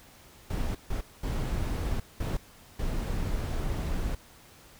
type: noise bursts at uneven times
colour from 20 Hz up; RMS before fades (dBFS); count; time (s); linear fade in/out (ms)
brown; -30; 5; 0.5-0.75 / 0.9-1.01 / 1.23-2 / 2.2-2.37 / 2.79-4.15; 5
effects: pink hiss -54 dBFS RMS until 4.79 s